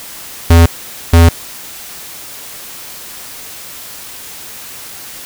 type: tone pair in turn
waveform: square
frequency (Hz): 83.9 / 83.9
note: E2 / E2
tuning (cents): +31 / +31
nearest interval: unison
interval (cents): 0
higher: neither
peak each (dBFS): -3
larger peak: neither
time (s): 0.5-0.66 / 1.13-1.29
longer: neither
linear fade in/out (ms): 5
effects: white hiss -30 dBFS RMS until 5.25 s